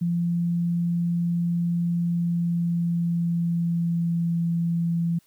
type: tone with pitch glide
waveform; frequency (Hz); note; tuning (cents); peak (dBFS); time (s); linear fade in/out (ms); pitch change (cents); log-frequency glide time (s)
sine; 171.7 to 168.85; F3 to E3; -29 to +42; -21; 0.01-5.19; 10; -29; 1.99-4.36
effects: white hiss -63 dBFS RMS until 5.26 s